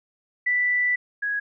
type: tone pair in turn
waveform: sine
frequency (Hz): 1975.5 / 1661.2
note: B6 / G#6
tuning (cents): 0 / 0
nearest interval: minor third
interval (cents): 300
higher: first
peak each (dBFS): -19 / -23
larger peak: first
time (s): 0.46-0.96 / 1.22-1.4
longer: first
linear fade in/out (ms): 10
effects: none